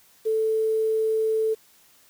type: tone with quantisation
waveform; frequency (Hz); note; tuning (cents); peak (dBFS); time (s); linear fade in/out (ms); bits
sine; 440; A4; 0; -20; 0.25-1.55; 20; 8
effects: white hiss -57 dBFS RMS until 2.09 s